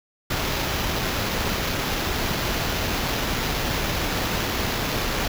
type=noise with sample-and-hold; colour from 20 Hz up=pink; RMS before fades=-25 dBFS; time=0.3-5.28 s; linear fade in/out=5 ms; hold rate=8820 Hz; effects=none